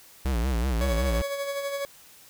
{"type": "tone with vibrato", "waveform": "square", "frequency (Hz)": 61.3, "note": "B1", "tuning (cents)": -12, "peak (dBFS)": -24, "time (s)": [0.25, 1.22], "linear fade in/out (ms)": 5, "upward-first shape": "sine", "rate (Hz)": 5.3, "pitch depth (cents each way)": 170}
{"type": "tone with tremolo", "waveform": "40% pulse", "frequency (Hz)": 560, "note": "C#5", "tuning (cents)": 18, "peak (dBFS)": -26, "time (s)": [0.81, 1.85], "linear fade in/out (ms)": 0, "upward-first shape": "sine", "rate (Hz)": 12, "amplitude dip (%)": 45}
{"effects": ["white hiss -52 dBFS RMS until 2.29 s"]}